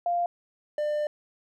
sine / triangle tone pair in turn, 697 / 597.5 Hz, F5 / D5, -4 / +30 cents, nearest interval minor third, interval 266 cents, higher first, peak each -23 dBFS, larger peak neither, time 0.06-0.26 / 0.78-1.07 s, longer second, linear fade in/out 2 ms, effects none

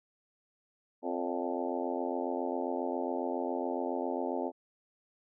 harmonic tone with a mistuned harmonic, 87.31 Hz, F2, in tune, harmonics 3 / 4 / 5 / 6 / 7 / 8 / 9 / 10, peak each -37 / -38 / -39 / -40 / -40 / -41 / -42 / -42 dBFS, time 1.02-4.52 s, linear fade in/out 50 ms, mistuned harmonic 6, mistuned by +63 cents, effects none

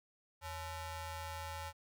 sawtooth ring-modulated tone, 472.9 Hz, A#4, 25 cents sharp, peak -35 dBFS, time 0.41-1.73 s, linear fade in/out 50 ms, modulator 390 Hz, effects none

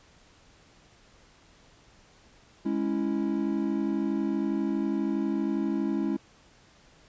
triangle chord, C# minor, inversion second, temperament equal, 207.7 / 277.2 / 329.6 Hz, G#3 / C#4 / E4, 0 / 0 / 0 cents, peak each -28 dBFS, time 2.65-6.17 s, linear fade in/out 10 ms, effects pink hiss -58 dBFS RMS until 7.08 s + resampled to 16000 Hz

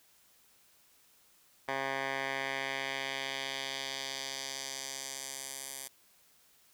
10% pulse tone with band-pass filter sweep, 135.3 Hz, C#3, 42 cents flat, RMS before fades -38 dBFS, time 1.68-5.88 s, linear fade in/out 5 ms, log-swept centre 1400 to 10000 Hz, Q 1.3, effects white hiss -65 dBFS RMS until 6.73 s

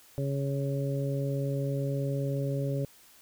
harmonic tone, 138.8 Hz, C#3, 3 cents sharp, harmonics 1 / 2 / 3 / 4, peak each -29 / -37 / -37 / -36 dBFS, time 0.18-2.85 s, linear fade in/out 0 ms, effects white hiss -57 dBFS RMS until 3.21 s

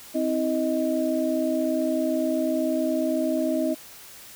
sine tone cluster, 261.7 / 321.7 / 627 Hz, C4 / E4 / D#5, 0 / -42 / +13 cents, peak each -26 dBFS, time 0.14-3.75 s, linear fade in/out 20 ms, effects white hiss -45 dBFS RMS until 4.35 s

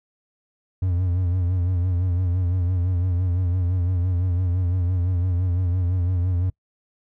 triangle tone with vibrato, 89.9 Hz, F#2, 49 cents flat, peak -17 dBFS, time 0.82-6.5 s, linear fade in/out 5 ms, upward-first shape sine, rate 5.9 Hz, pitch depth 66 cents each way, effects noise-tail reverb RT60 0.1 s tail -24 dB re dry

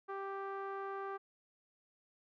sawtooth tone with low-pass filter, 392 Hz, G4, in tune, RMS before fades -42 dBFS, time 0.08-1.18 s, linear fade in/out 20 ms, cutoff 1300 Hz, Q 2.7, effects none

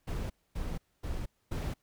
brown noise bursts, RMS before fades -35 dBFS, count 4, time 0.07-1.74 s, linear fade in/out 10 ms, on 230 ms, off 250 ms, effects pink hiss -75 dBFS RMS until 1.82 s

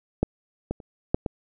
clicks, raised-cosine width 2 ms, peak -7 / -14 / -29 / -6 / -13 dBFS, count 5, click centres 0.23 / 0.71 / 0.802 / 1.145 / 1.262 s, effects none

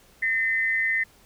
sine tone pair together, 1826 / 2045 Hz, A#6 / C7, -36 / -40 cents, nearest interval major second, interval 196 cents, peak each -24 dBFS, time 0.22-1.04 s, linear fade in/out 10 ms, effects pink hiss -56 dBFS RMS until 1.25 s

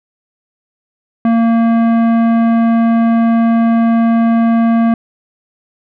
triangle tone with tanh clipping, 229.6 Hz, A#3, 26 cents flat, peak -10 dBFS, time 1.25-4.94 s, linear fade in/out 2 ms, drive 18 dB, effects none

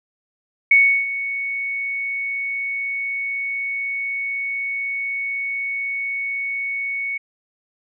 sine tone with ADSR envelope, 2221 Hz, C#7, 3 cents sharp, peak -8 dBFS, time 0.71-7.18 s, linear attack 5 ms, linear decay 340 ms, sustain -14 dB, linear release 11 ms, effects none

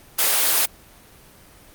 white high-pass noise, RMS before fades -18 dBFS, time 0.18-0.66 s, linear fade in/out 10 ms, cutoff 470 Hz, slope 12 dB/octave, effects pink hiss -48 dBFS RMS until 1.74 s + Opus 24 kbps

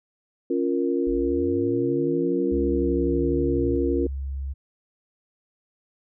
sine chord, Bb minor, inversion first, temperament equal, 277.2 / 349.2 / 466.2 Hz, Db4 / F4 / Bb4, 0 / 0 / 0 cents, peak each -25 / -24 / -27 dBFS, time 0.5-4.07 s, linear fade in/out 5 ms
sine linear two-way sweep, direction up then down, 44.48 to 207.7 to 117 Hz, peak -31 dBFS, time 1.07-3.76 s, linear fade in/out 0 ms, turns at 2.58 s
sine tone, 68.1 Hz, C#2, 30 cents flat, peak -27 dBFS, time 2.51-4.54 s, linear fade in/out 20 ms
effects none

